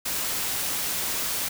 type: noise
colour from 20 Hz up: white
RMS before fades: -28 dBFS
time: 0.05-1.49 s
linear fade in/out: 10 ms
effects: none